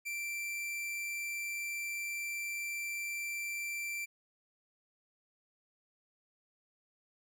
45% pulse tone, 2349 Hz, D7, in tune, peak -36 dBFS, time 0.05-4.06 s, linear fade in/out 20 ms, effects none

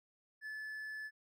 triangle tone, 1732 Hz, A6, 28 cents flat, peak -40 dBFS, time 0.41-1.11 s, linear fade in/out 50 ms, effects none

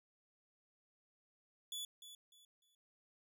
sawtooth tone with echo, 3439 Hz, A7, 40 cents flat, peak -39 dBFS, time 1.72-1.85 s, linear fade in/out 2 ms, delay 300 ms, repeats 3, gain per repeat -11 dB, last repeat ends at 2.75 s, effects none

